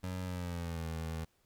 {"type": "tone with pitch glide", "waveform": "25% pulse", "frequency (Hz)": [91.9, 80.93], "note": ["F#2", "E2"], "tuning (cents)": [-11, -31], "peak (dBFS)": -33, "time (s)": [0.03, 1.25], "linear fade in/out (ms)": 10, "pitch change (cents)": -220, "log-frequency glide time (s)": [0.24, 0.88], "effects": ["pink hiss -73 dBFS RMS until 1.45 s"]}